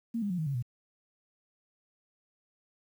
sine tone with pitch steps, 230.8 / 203.3 / 179 / 157.64 / 138.83 / 122.26 Hz, A#3 / G#3 / F3 / D#3 / C#3 / B2, -17 / -37 / +43 / +23 / +3 / -17 cents, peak -29 dBFS, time 0.14-0.626 s, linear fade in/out 10 ms, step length 81 ms, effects 10-bit

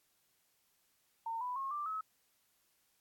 sine tone with pitch steps, 910 / 992.4 / 1082.2 / 1180.1 / 1286.9 Hz, A#5 / B5 / C#6 / D6 / E6, -42 / +8 / -42 / +8 / -42 cents, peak -36 dBFS, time 1.26-2.01 s, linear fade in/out 5 ms, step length 150 ms, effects white hiss -75 dBFS RMS until 3 s + AAC 64 kbps

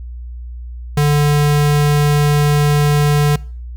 square tone, 146.83 Hz, D3, in tune, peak -11 dBFS, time 0.97-3.36 s, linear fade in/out 5 ms, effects noise-tail reverb RT60 0.5 s tail -24 dB re dry + added 60 Hz sine -26 dBFS peak until 3.76 s

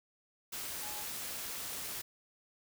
sine tone in noise, 841 Hz, G#5, 22 cents sharp, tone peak -48 dBFS, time 0.82-1.04 s, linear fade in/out 10 ms, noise white, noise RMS -41 dBFS, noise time 0.52-2.02 s, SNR -10 dB, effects none

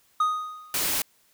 triangle tone with exponential decay, 1244.5 Hz, D#6, in tune, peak -16 dBFS, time 0.2-0.89 s, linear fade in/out 5 ms, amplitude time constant 150 ms
white noise, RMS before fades -26 dBFS, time 0.74-1.02 s, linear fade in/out 2 ms
effects white hiss -63 dBFS RMS until 1.33 s

